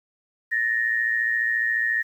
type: tone pair together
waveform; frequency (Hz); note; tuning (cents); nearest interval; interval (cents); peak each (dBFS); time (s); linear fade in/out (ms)
sine; 1750.4 / 1864.7; A6 / A#6; -9 / 0; minor second; 109; -25 / -22; 0.51-2.03; 20
effects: 9-bit